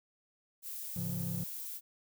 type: noise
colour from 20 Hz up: violet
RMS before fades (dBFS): -42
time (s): 0.62-1.81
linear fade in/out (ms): 50
type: chord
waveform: triangle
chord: A augmented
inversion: none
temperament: equal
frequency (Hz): 110 / 138.59 / 174.61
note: A2 / C#3 / E#3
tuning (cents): 0 / 0 / 0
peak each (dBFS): -39 / -39 / -35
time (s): 0.96-1.44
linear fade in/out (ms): 5
effects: none